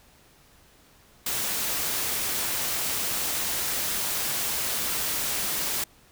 white noise, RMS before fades -28 dBFS, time 1.26-5.84 s, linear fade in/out 5 ms, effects pink hiss -57 dBFS RMS until 6.11 s

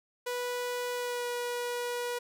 sawtooth tone with pitch glide, 490.9 to 485 Hz, B4 to B4, -10 to -31 cents, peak -28 dBFS, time 0.26-2.19 s, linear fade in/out 10 ms, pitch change -21 cents, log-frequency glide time 0.94-1.27 s, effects none

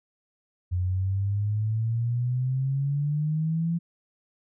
sine exponential sweep, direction up, 88.6 to 170.6 Hz, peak -23 dBFS, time 0.71-3.79 s, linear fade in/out 20 ms, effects none

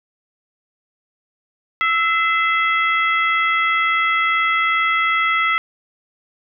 harmonic tone with a mistuned harmonic, 659.3 Hz, E5, in tune, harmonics 2 / 3 / 4 / 5, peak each -18 / -18 / -27 / -29 dBFS, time 1.81-5.58 s, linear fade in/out 0 ms, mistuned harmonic 3, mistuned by +54 cents, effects none

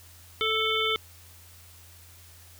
harmonic tone, 440 Hz, A4, in tune, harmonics 1 / 3 / 5 / 7 / 8, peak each -30 / -30 / -30 / -30 / -30 dBFS, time 0.41-0.96 s, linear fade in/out 0 ms, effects added 86 Hz sine -52 dBFS peak until 2.59 s + white hiss -53 dBFS RMS until 2.59 s

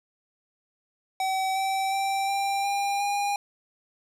square tone with pitch steps, 763 / 772.3 / 781.7 / 791.3 / 800.9 / 810.7 Hz, G5 / G5 / G5 / G5 / G5 / G#5, -47 / -26 / -5 / +16 / +37 / -42 cents, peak -25 dBFS, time 1.2-3.36 s, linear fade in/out 2 ms, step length 360 ms, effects low-pass 12000 Hz 12 dB/octave + 11-bit

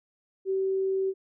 sine tone, 383.7 Hz, G4, 37 cents flat, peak -24 dBFS, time 0.45-1.14 s, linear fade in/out 50 ms, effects none

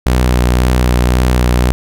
sawtooth tone with vibrato, 61.7 Hz, B1, 1 cent flat, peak -5 dBFS, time 0.06-1.72 s, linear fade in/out 0 ms, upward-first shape sine, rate 1.9 Hz, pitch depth 23 cents each way, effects none

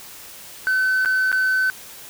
sine tone with dropouts, 1521 Hz, F#6, 47 cents sharp, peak -14 dBFS, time 0.67-1.7 s, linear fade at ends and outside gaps 0 ms, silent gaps 1.049-1.058 / 1.317-1.327 s, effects tanh soft clip ceiling -15 dBFS + white hiss -40 dBFS RMS until 2.09 s

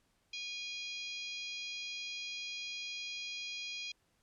harmonic tone, 819 Hz, G#5, 24 cents flat, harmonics 3 / 4 / 5 / 6 / 7 / 8, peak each -43 / -45 / -48 / -49 / -55 / -55 dBFS, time 0.33-3.92 s, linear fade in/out 5 ms, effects pink hiss -75 dBFS RMS until 4.22 s + low-pass 11000 Hz 12 dB/octave

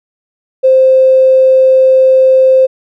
triangle tone with tanh clipping, 523 Hz, C5, 1 cent flat, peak -3 dBFS, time 0.63-2.67 s, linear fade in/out 20 ms, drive 3 dB, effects none

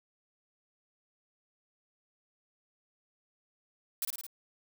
blue noise with echo, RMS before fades -32 dBFS, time 4.02-4.05 s, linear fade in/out 2 ms, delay 54 ms, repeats 4, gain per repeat -3 dB, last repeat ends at 4.266 s, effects none

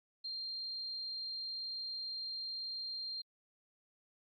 sine tone, 4187 Hz, C8, in tune, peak -39 dBFS, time 0.24-3.22 s, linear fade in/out 10 ms, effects AAC 64 kbps

